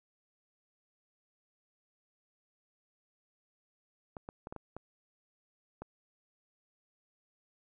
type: clicks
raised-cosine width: 1 ms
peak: -28 dBFS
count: 7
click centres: 4.168 / 4.289 / 4.471 / 4.525 / 4.563 / 4.766 / 5.82 s
effects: none